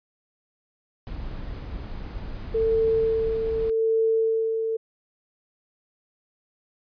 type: noise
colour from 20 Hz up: brown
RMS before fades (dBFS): -34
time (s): 1.07-3.7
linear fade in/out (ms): 0
type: tone with tremolo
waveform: sine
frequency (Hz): 447.3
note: A4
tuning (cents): +28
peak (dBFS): -18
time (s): 2.54-4.77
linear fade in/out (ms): 10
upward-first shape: sine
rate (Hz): 0.83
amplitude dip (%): 45
effects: resampled to 11025 Hz